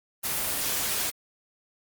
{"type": "noise", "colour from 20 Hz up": "white", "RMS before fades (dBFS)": -28, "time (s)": [0.23, 1.11], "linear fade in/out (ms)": 20, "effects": ["Opus 24 kbps"]}